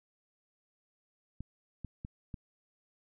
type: clicks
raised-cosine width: 5 ms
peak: -28 dBFS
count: 4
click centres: 1.406 / 1.847 / 2.049 / 2.342 s
effects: none